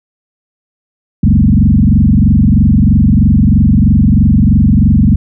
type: tone with frequency modulation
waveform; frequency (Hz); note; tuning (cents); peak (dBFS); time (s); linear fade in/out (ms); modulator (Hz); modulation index
sine; 146.83; D3; 0; -4; 1.23-5.16; 5; 23.1; 4
effects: none